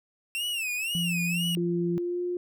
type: tone with vibrato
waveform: 45% pulse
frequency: 2679 Hz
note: E7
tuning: 27 cents sharp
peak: -28 dBFS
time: 0.35-1.55 s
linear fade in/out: 0 ms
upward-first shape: sine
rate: 2 Hz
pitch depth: 160 cents each way
type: tone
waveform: sine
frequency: 172.5 Hz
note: F3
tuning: 21 cents flat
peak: -27 dBFS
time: 0.95-1.98 s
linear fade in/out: 0 ms
type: tone with pitch glide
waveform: sine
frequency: 346.5 to 355 Hz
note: F4 to F4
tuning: -14 to +28 cents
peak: -27 dBFS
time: 1.57-2.37 s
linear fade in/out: 2 ms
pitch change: +42 cents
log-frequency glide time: 1.94-2.22 s
effects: none

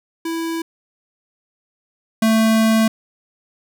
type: tone pair in turn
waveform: square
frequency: 329.6 / 222 Hz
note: E4 / A3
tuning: 0 / +16 cents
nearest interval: perfect fifth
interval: 684 cents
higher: first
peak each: -22 / -13 dBFS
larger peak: second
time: 0.25-0.62 / 2.22-2.88 s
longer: second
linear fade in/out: 5 ms
effects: none

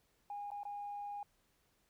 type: tone with dropouts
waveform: sine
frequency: 817 Hz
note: G#5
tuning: 29 cents flat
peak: -40 dBFS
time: 0.3-1.23 s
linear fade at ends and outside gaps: 2 ms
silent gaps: 0.505-0.516 / 0.633-0.652 s
effects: tanh soft clip ceiling -36 dBFS + pink hiss -75 dBFS RMS until 1.89 s

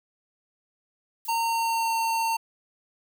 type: noise with exponential decay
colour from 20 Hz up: violet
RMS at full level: -37 dBFS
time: 1.25-1.62 s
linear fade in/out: 1 ms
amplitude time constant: 79 ms
type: tone with pitch glide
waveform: square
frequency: 918 to 908.5 Hz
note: A#5 to A#5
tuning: -27 to -45 cents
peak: -24 dBFS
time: 1.28-2.37 s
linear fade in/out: 10 ms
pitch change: -18 cents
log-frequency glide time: 1.41-1.97 s
effects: none

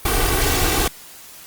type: noise with comb filter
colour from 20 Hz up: pink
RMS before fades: -18 dBFS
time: 0.05-0.88 s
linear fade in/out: 5 ms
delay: 2.6 ms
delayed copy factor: +0.7
effects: white hiss -41 dBFS RMS until 1.46 s + Opus 32 kbps

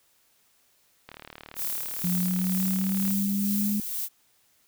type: click train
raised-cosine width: 0.3 ms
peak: -25 dBFS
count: 77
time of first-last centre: 1.09-3.106 s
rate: 37.7 Hz
type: noise with tremolo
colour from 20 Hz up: violet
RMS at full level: -30 dBFS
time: 1.55-4.09 s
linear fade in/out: 50 ms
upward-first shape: sine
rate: 2.1 Hz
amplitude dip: 40%
type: linear sweep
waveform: sine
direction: up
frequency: 178.4 to 207.7 Hz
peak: -24 dBFS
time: 2.04-3.8 s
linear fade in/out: 2 ms
effects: white hiss -65 dBFS RMS until 4.67 s

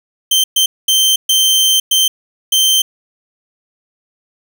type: tone bursts at uneven times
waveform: sawtooth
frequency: 3120 Hz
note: G7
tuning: 9 cents flat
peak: -6 dBFS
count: 6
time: 0.31-0.44 / 0.56-0.66 / 0.88-1.16 / 1.29-1.8 / 1.91-2.08 / 2.52-2.82 s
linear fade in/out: 5 ms
effects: none

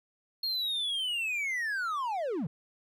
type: linear sweep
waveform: triangle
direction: down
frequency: 4300 to 130.81 Hz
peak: -28 dBFS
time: 0.43-2.47 s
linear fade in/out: 5 ms
effects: none

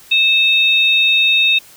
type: tone pair together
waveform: sine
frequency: 2620 / 3705 Hz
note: E7 / A#7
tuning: -11 / -11 cents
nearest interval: tritone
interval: 600 cents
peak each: -12 / -13 dBFS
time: 0.11-1.59 s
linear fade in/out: 10 ms
effects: white hiss -43 dBFS RMS until 1.76 s

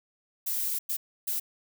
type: noise bursts at uneven times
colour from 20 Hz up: violet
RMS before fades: -30 dBFS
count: 3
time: 0.46-0.79 / 0.89-0.97 / 1.27-1.4 s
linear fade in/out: 10 ms
effects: none

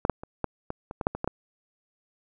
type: clicks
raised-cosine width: 1 ms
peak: -9 / -6 / -24 / -12 / -17 / -22 / -16 / -7 / -18 / -14 / -13 dBFS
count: 11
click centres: 0.051 / 0.097 / 0.235 / 0.443 / 0.704 / 0.911 / 1.012 / 1.069 / 1.15 / 1.244 / 1.276 s
effects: none

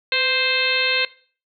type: harmonic tone with a mistuned harmonic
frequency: 523.3 Hz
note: C5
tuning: in tune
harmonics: 1 / 2 / 3 / 4 / 5 / 6 / 7 / 8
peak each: -28 / -33 / -26 / -24 / -22 / -28 / -26 / -24 dBFS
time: 0.12-1.05 s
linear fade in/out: 2 ms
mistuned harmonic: 1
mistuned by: -51 cents
effects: noise-tail reverb RT60 0.4 s tail -18 dB re dry

